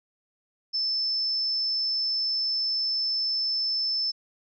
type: tone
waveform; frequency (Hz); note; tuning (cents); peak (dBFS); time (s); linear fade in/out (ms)
sine; 5274; E8; 0; -24; 0.73-4.12; 20
effects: none